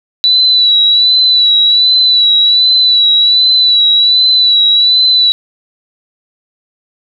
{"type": "tone with vibrato", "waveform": "sine", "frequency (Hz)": 3951, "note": "B7", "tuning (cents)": 0, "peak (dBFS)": -5, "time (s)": [0.24, 5.32], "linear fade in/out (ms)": 0, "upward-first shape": "sine", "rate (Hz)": 1.3, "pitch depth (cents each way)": 39, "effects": []}